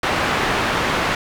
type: low-pass noise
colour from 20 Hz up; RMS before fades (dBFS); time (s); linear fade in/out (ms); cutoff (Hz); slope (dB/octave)
white; -20; 0.03-1.15; 2; 1900; 12
effects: none